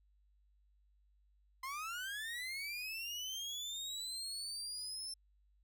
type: linear sweep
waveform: 30% pulse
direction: up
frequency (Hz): 1026 to 5340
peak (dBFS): -38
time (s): 1.63-5.14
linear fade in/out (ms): 5
effects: added 50 Hz sine -68 dBFS peak until 5.63 s